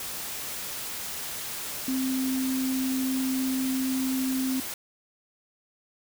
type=tone in noise; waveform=sine; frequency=261.6 Hz; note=C4; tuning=in tune; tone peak=-25 dBFS; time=1.88-4.6 s; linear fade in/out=2 ms; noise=white; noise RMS=-35 dBFS; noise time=0-4.74 s; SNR=+7 dB; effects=none